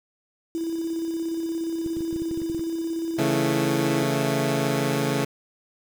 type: tone with tremolo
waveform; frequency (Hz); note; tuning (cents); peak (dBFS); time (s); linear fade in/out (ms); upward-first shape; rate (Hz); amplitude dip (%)
sine; 329.6; E4; 0; -24; 0.55-4.03; 0; square; 17; 30
type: clicks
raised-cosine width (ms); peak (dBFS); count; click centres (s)
3; -23; 12; 1.862 / 1.969 / 2.007 / 2.128 / 2.161 / 2.22 / 2.312 / 2.375 / 2.418 / 2.499 / 2.547 / 2.594
type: chord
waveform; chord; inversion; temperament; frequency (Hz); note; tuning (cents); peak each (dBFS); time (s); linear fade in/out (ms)
15% pulse; A major; first; equal; 138.59 / 164.81 / 220; C#3 / E3 / A3; 0 / 0 / 0; -18 / -22 / -21; 3.18-5.25; 10
effects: 7-bit